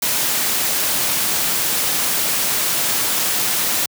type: noise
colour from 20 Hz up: white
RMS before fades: -19 dBFS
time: 0.02-3.86 s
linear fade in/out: 5 ms
effects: high-pass 100 Hz 12 dB/octave